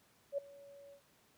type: tone with ADSR envelope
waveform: sine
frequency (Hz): 563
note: C#5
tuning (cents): +27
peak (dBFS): -31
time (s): 0.32-1.01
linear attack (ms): 59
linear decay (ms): 8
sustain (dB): -22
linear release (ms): 83
effects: pink hiss -69 dBFS RMS until 1.37 s + high-pass 100 Hz 12 dB/octave